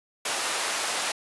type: high-pass noise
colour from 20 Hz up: pink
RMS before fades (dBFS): -28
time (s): 0.25-1.12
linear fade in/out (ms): 5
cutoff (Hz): 680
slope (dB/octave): 12
effects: resampled to 24000 Hz